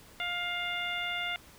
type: harmonic tone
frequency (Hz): 704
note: F5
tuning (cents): +14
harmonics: 1 / 2 / 3 / 4 / 5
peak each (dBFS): -40 / -38 / -35 / -38 / -40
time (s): 0.2-1.36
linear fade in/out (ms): 0
effects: pink hiss -55 dBFS RMS until 1.58 s